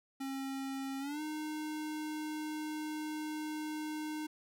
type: tone with pitch glide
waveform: square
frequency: 270.1 to 306.7 Hz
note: C#4 to D#4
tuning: -45 to -25 cents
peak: -38 dBFS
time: 0.2-4.27 s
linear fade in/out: 10 ms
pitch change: +220 cents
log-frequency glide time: 0.99-1.21 s
effects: none